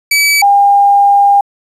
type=tone pair in turn; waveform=sawtooth / sine; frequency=2292 / 804.5 Hz; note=D7 / G5; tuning=-43 / +45 cents; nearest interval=octave + tritone; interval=1812 cents; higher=first; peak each=-4 dBFS; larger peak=neither; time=0.11-0.42 / 0.42-1.41 s; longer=second; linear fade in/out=5 ms; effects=resampled to 32000 Hz + 7-bit